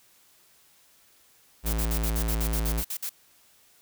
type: tone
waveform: square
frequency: 55.4 Hz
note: A1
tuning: 13 cents sharp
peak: -26 dBFS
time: 1.63-2.84 s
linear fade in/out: 50 ms
type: noise bursts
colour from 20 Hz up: blue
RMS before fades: -32 dBFS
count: 12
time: 1.66-3.094 s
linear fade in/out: 5 ms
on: 70 ms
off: 54 ms
effects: white hiss -60 dBFS RMS until 3.81 s